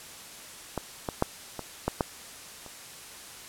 clicks, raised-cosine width 1 ms, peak -15 / -15 / -8 / -20 / -11 / -10 / -30 dBFS, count 7, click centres 0.777 / 1.088 / 1.224 / 1.593 / 1.88 / 2.008 / 2.663 s, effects white hiss -45 dBFS RMS until 3.48 s + low-pass 11000 Hz 12 dB/octave

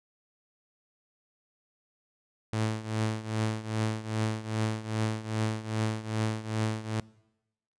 sawtooth tone with tremolo, 109.6 Hz, A2, 6 cents flat, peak -21 dBFS, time 2.53-7 s, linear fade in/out 0 ms, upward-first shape triangle, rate 2.5 Hz, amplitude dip 85%, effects noise-tail reverb RT60 0.9 s tail -23 dB re dry + resampled to 22050 Hz

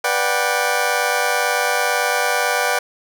20% pulse chord, G major seventh, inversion first, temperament just, 490 / 588 / 735 / 784 Hz, B4 / D5 / F#5 / G5, -14 / +2 / -12 / 0 cents, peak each -18 dBFS, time 0.04-2.79 s, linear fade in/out 5 ms, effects none

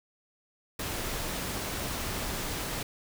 pink noise, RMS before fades -34 dBFS, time 0.79-2.83 s, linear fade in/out 5 ms, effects none

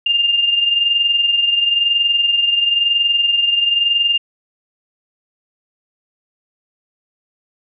sine tone pair together, 2804 / 2825 Hz, F7 / F7, +6 / +19 cents, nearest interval unison, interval 13 cents, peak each -13 / -21 dBFS, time 0.06-4.18 s, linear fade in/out 5 ms, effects none

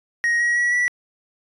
triangle tone with pitch steps, 1880 / 1904 / 1928.4 / 1953.1 Hz, A#6 / A#6 / B6 / B6, +14 / +36 / -42 / -20 cents, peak -15 dBFS, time 0.24-0.88 s, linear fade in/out 0 ms, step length 160 ms, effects resampled to 24000 Hz

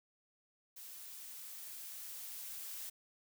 blue noise with level ramp, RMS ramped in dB -51 to -45 dBFS, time 0.76-2.9 s, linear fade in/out 10 ms, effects none

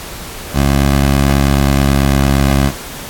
15% pulse tone with pitch glide, 69.3 to 68.7 Hz, C#2 to C#2, 0 to -15 cents, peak -3 dBFS, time 0.53-2.72 s, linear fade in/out 50 ms, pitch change -15 cents, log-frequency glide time 1.57-2.08 s, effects pink hiss -28 dBFS RMS until 3.09 s + AAC 64 kbps

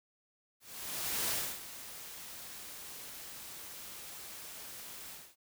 white noise with ADSR envelope, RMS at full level -33 dBFS, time 0.6-5.36 s, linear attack 700 ms, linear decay 290 ms, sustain -14 dB, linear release 250 ms, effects none

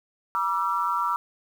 sine tone cluster, 962 / 1171 / 1348 Hz, B5 / D6 / E6, -46 / -5 / +38 cents, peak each -27 dBFS, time 0.35-1.16 s, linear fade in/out 0 ms, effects 8-bit

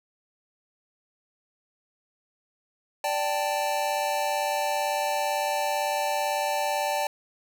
square chord, D suspended fourth, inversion none, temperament just, 587.3 / 783.1 / 881 Hz, D5 / G5 / A5, 0 / -2 / +2 cents, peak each -30 dBFS, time 3.04-7.07 s, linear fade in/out 2 ms, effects none

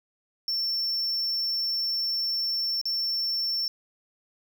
triangle tone with dropouts, 5410 Hz, E8, 44 cents sharp, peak -24 dBFS, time 0.48-3.68 s, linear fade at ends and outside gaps 1 ms, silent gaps 2.814-2.855 s, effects none

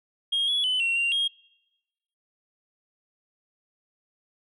sine tone with pitch steps, 3250 / 3380 / 3018 / 2731 / 2770 / 3253 Hz, G#7 / G#7 / F#7 / F7 / F7 / G#7, -38 / +30 / +34 / -39 / -15 / -37 cents, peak -20 dBFS, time 0.32-1.28 s, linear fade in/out 10 ms, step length 160 ms, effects noise-tail reverb RT60 1.0 s tail -26 dB re dry + tanh soft clip ceiling -20 dBFS

